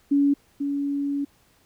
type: tone pair in turn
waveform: sine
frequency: 282.8 / 282.8 Hz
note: C#4 / C#4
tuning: +35 / +35 cents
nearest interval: unison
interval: 0 cents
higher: neither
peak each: -16 / -23 dBFS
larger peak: first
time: 0.11-0.34 / 0.6-1.25 s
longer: second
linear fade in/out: 10 ms
effects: pink hiss -61 dBFS RMS until 1.65 s